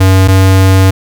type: tone pair in turn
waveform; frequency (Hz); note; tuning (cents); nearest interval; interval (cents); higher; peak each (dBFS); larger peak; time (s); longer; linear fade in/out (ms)
square; 94.8 / 95.13; F#2 / F#2; +43 / +49; unison; 6; second; -4; neither; 0-0.28 / 0.28-0.91; second; 10
effects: none